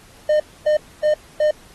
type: tone bursts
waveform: triangle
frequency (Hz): 607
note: D#5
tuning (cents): -43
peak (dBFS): -11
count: 4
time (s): 0.29-1.51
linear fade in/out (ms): 5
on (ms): 110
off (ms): 260
effects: pink hiss -48 dBFS RMS until 1.74 s + AAC 32 kbps